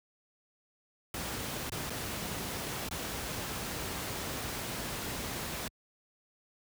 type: noise with dropouts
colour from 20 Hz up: pink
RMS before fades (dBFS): -37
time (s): 1.14-5.68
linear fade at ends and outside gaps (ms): 2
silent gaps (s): 1.697-1.719 / 1.898-1.903 / 2.888-2.91
effects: high-pass 60 Hz 12 dB/octave